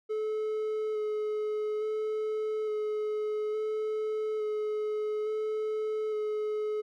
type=tone with vibrato; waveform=triangle; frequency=428.8 Hz; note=A4; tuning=45 cents flat; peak=-27 dBFS; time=0.09-6.82 s; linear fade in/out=20 ms; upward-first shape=square; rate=0.58 Hz; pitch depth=12 cents each way; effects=none